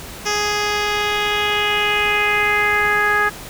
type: tone with low-pass filter sweep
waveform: 10% pulse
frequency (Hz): 415.8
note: G#4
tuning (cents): +2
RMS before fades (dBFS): -18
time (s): 0.25-3.3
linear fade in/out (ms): 20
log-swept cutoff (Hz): 5500 to 1600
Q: 3.4
effects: pink hiss -34 dBFS RMS until 3.49 s